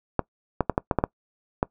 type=clicks; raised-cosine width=1 ms; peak=-6 dBFS; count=8; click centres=0.193 / 0.607 / 0.697 / 0.779 / 0.912 / 0.987 / 1.039 / 1.629 s; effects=noise-tail reverb RT60 0.1 s tail -23 dB re dry